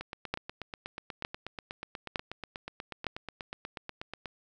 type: two click trains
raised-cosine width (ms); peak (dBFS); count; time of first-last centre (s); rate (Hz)
0.3; -22 / -14; 36 / 4; 0.01-4.258 / 0.34-3.067; 8.24 / 1.1
effects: none